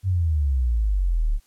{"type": "exponential sweep", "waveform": "sine", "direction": "down", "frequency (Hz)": [98, 34.65], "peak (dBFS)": -18, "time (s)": [0.03, 1.4], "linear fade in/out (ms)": 50, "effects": ["white hiss -62 dBFS RMS until 1.46 s", "low-pass 12000 Hz 12 dB/octave"]}